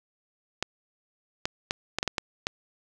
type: clicks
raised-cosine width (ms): 0.2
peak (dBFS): -9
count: 8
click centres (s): 0.626 / 1.455 / 1.709 / 1.986 / 2.029 / 2.077 / 2.182 / 2.469
effects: none